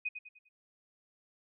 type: tone with echo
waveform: sine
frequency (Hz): 2500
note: D#7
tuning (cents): +8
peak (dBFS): -31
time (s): 0.05-0.09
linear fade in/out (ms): 10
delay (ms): 100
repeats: 4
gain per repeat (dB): -8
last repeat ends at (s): 0.49
effects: none